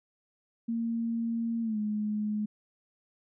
sine tone with pitch glide, 230.3 to 211.2 Hz, A#3 to G#3, -21 to +29 cents, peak -28 dBFS, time 0.68-2.46 s, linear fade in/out 10 ms, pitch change -150 cents, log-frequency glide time 1.62-1.78 s, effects none

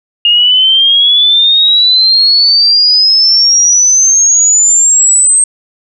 sine exponential sweep, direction up, 2831 to 8372 Hz, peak -4 dBFS, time 0.25-5.44 s, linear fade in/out 2 ms, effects none

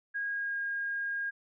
sine tone with pitch glide, 1637 to 1623.8 Hz, G#6 to G#6, -25 to -39 cents, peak -31 dBFS, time 0.14-1.31 s, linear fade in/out 20 ms, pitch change -14 cents, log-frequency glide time 0.29-0.58 s, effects none

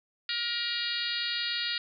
harmonic tone, 473.5 Hz, A#4, 27 cents sharp, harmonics 3 / 4 / 5 / 6 / 7 / 8 / 9 / 10, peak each -39 / -37 / -41 / -37 / -40 / -35 / -36 / -38 dBFS, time 0.29-1.78 s, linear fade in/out 2 ms, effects none

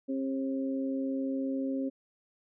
harmonic tone, 134.3 Hz, C3, 46 cents sharp, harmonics 2 / 3 / 4, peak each -30 / -42 / -38 dBFS, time 0.08-1.9 s, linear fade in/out 20 ms, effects none

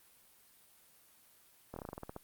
slowing click train, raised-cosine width 1 ms, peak -28 dBFS, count 11, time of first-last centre 1.74-2.164 s, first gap 23 ms, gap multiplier 1.13, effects white hiss -64 dBFS RMS until 2.23 s + Opus 32 kbps

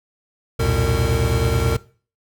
square tone cluster, 65.7 / 85.1 / 115.1 / 124.4 / 456.4 Hz, C2 / F2 / A#2 / B2 / A#4, +8 / -44 / -22 / +13 / -37 cents, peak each -24 dBFS, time 0.59-1.77 s, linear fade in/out 10 ms, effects noise-tail reverb RT60 0.4 s tail -19 dB re dry

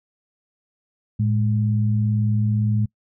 sine tone pair together, 110.24 / 208.1 Hz, A2 / G#3, +4 / +4 cents, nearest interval major seventh, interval 1100 cents, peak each -18 / -24 dBFS, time 1.19-2.86 s, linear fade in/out 10 ms, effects noise-tail reverb RT60 0.1 s tail -24 dB re dry

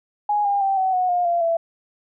sine tone with pitch steps, 830.6 / 805.1 / 780.4 / 756.4 / 733.2 / 710.7 / 688.8 / 667.7 Hz, G#5 / G5 / G5 / F#5 / F#5 / F5 / F5 / E5, 0 / +46 / -8 / +38 / -16 / +30 / -24 / +22 cents, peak -17 dBFS, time 0.29-1.57 s, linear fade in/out 5 ms, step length 160 ms, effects none

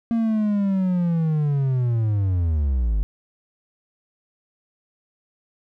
triangle linear sweep, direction down, 232.5 to 47.56 Hz, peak -16 dBFS, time 0.11-3.03 s, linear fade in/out 0 ms, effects none

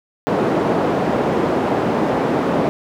white band-pass noise, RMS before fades -18 dBFS, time 0.27-2.69 s, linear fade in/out 0 ms, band 180 to 550 Hz, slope 12 dB/octave, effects none

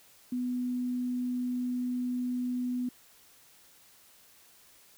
sine tone, 248.3 Hz, B3, 9 cents sharp, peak -29 dBFS, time 0.32-2.89 s, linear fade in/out 5 ms, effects white hiss -59 dBFS RMS until 4.97 s

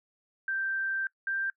sine tone pair in turn, 1568 / 1578 Hz, G6 / G6, 0 / +11 cents, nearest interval unison, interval 11 cents, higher second, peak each -28 dBFS, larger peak neither, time 0.48-1.07 / 1.27-1.5 s, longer first, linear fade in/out 2 ms, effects noise-tail reverb RT60 0.1 s tail -22 dB re dry

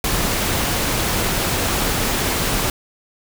pink noise, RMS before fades -20 dBFS, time 0.04-2.7 s, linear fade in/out 2 ms, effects none

